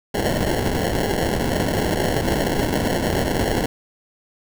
blue noise with sample-and-hold, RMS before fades -21 dBFS, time 0.14-3.66 s, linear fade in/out 5 ms, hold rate 1225 Hz, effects none

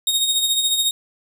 sawtooth tone with tremolo, 3729 Hz, A#7, in tune, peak -12 dBFS, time 0.07-0.91 s, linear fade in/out 2 ms, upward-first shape sine, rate 14 Hz, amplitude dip 50%, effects none

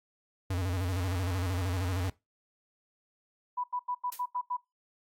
square tone with vibrato, 91.4 Hz, F#2, 21 cents flat, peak -30 dBFS, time 0.5-2.1 s, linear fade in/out 5 ms, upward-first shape square, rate 13 Hz, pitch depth 77 cents each way
sine tone bursts, 988 Hz, B5, in tune, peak -30 dBFS, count 7, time 3.57-4.569 s, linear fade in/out 10 ms, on 69 ms, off 86 ms
blue noise with exponential decay, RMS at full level -35 dBFS, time 4.12-4.26 s, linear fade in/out 5 ms, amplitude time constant 29 ms
effects noise-tail reverb RT60 0.2 s tail -19 dB re dry + AAC 48 kbps

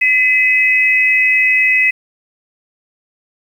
sine tone pair together, 2024 / 2552 Hz, B6 / D#7, +42 / +43 cents, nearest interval major third, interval 401 cents, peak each -12 dBFS, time 0.01-1.91 s, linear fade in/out 10 ms, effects 7-bit

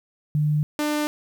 sine / sawtooth tone pair in turn, 150.1 / 298.8 Hz, D3 / D4, +38 / +30 cents, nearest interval octave, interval 1192 cents, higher second, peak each -18 / -18 dBFS, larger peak neither, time 0.35-0.63 / 0.79-1.07 s, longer neither, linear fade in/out 0 ms, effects 9-bit

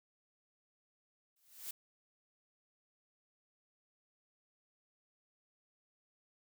blue noise with exponential growth, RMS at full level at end -40 dBFS, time 1.36-1.71 s, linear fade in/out 5 ms, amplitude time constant 75 ms, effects none

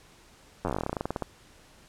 slowing click train, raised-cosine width 1 ms, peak -15 dBFS, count 21, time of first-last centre 0.65-1.223 s, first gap 10 ms, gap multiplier 1.1, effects pink hiss -56 dBFS RMS until 1.88 s + low-pass 10000 Hz 12 dB/octave

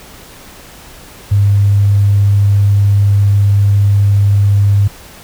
triangle tone with tanh clipping, 100.8 Hz, G2, 49 cents sharp, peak -6 dBFS, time 1.31-4.88 s, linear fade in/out 10 ms, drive 3 dB, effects pink hiss -36 dBFS RMS until 5.23 s

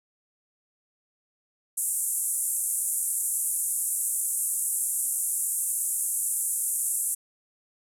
pink band-pass noise, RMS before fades -28 dBFS, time 1.77-7.15 s, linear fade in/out 10 ms, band 8000 to 12000 Hz, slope 48 dB/octave, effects none

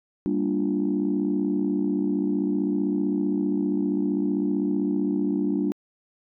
sine chord, G minor seventh, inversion none, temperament equal with one note detuned, 197.82 / 233.1 / 293.7 / 349.2 Hz, G3 / Bb3 / D4 / F4, +16 / 0 / 0 / 0 cents, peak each -26 / -29 / -24 / -29 dBFS, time 0.26-5.72 s, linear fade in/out 0 ms, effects tanh soft clip ceiling -14 dBFS

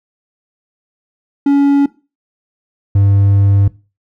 triangle tone pair in turn, 281.6 / 99.56 Hz, C#4 / G2, +27 / +27 cents, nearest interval octave + tritone, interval 1800 cents, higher first, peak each -5 dBFS, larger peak neither, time 1.46-1.86 / 2.95-3.68 s, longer second, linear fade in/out 5 ms, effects noise-tail reverb RT60 0.3 s tail -19 dB re dry

